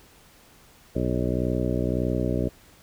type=harmonic tone; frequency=61.74 Hz; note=B1; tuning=in tune; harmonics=1 / 2 / 3 / 4 / 5 / 6 / 7 / 9 / 10; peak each=-30 / -29 / -31 / -30 / -31 / -32 / -33 / -34 / -36 dBFS; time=0.95-2.49 s; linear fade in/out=10 ms; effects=pink hiss -54 dBFS RMS until 2.82 s